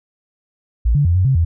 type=tone with pitch steps; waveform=sine; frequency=57.3 / 144.3 / 86.1 / 92.5 / 133.3 / 83.4 Hz; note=A#1 / D3 / F2 / F#2 / C3 / E2; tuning=-29 / -30 / -24 / 0 / +33 / +21 cents; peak=-11 dBFS; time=0.85-1.45 s; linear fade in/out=10 ms; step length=100 ms; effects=none